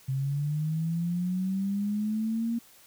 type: linear sweep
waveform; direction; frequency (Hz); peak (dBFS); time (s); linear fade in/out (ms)
sine; up; 131.3 to 234.8; -26; 0.08-2.59; 10
effects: white hiss -56 dBFS RMS until 2.86 s